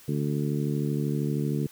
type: harmonic tone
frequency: 72.9 Hz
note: D2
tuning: 12 cents flat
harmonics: 2 / 3 / 4 / 5 / 6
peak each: -27 / -31 / -33 / -35 / -37 dBFS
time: 0.08-1.67 s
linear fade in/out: 5 ms
effects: white hiss -52 dBFS RMS until 1.71 s